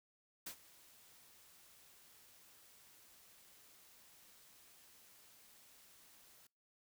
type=noise with ADSR envelope; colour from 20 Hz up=white; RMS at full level=-45 dBFS; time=0.46-6.47 s; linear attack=9 ms; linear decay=80 ms; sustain=-19 dB; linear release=4 ms; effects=noise-tail reverb RT60 0.3 s tail -25 dB re dry